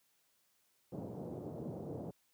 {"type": "band-pass noise", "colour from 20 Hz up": "pink", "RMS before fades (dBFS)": -44, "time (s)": [0.92, 2.11], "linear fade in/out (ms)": 5, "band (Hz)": [110, 620], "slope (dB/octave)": 24, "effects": ["white hiss -75 dBFS RMS until 2.33 s", "high-pass 60 Hz 12 dB/octave"]}